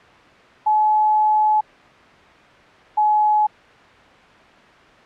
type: tone pair in turn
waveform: sine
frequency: 855 / 848.1 Hz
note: A5 / G#5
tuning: -50 / +36 cents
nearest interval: unison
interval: 14 cents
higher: first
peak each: -13 dBFS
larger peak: neither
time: 0.66-1.61 / 2.97-3.47 s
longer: first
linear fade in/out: 10 ms
effects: white hiss -46 dBFS RMS until 5.05 s + low-pass 2000 Hz 12 dB/octave